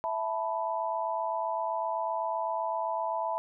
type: chord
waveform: sine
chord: E suspended fourth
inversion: none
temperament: equal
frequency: 659.3 / 880 / 987.8 Hz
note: E5 / A5 / B5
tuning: 0 / 0 / 0 cents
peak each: -33 dBFS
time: 0.04-3.38 s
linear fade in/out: 0 ms
effects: none